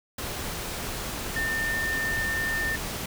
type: tone in noise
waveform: sine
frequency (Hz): 1800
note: A6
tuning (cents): +39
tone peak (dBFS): -26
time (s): 1.36-2.76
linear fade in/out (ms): 5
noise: pink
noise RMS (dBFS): -33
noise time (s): 0.18-3.06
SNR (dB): +4
effects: none